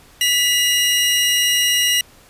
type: tone pair together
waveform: sawtooth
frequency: 1975.5 / 2860 Hz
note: B6 / F7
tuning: 0 / +41 cents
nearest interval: tritone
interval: 641 cents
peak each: -17 / -12 dBFS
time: 0.21-2.01 s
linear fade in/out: 2 ms
effects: pink hiss -48 dBFS RMS until 2.29 s + resampled to 32000 Hz